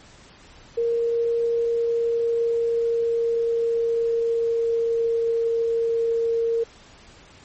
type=tone with pitch glide; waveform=sine; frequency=466.2 to 460.3 Hz; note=A#4 to A#4; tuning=0 to -22 cents; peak=-19 dBFS; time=0.77-6.64 s; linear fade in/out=10 ms; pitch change=-22 cents; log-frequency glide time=1.44-5.49 s; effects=pink hiss -49 dBFS RMS until 7.44 s + MP3 32 kbps